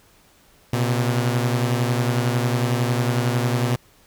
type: beating tone pair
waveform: sawtooth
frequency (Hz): 120 / 131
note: B2 / C3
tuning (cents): -49 / +2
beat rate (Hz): 11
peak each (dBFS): -16 / -21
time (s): 0.73-3.76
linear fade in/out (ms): 5
effects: pink hiss -55 dBFS RMS until 4.06 s